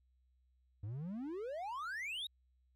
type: exponential sweep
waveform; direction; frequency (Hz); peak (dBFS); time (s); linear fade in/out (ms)
triangle; up; 96 to 3870; -38; 0.83-2.27; 5
effects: added 63 Hz sine -70 dBFS peak until 2.75 s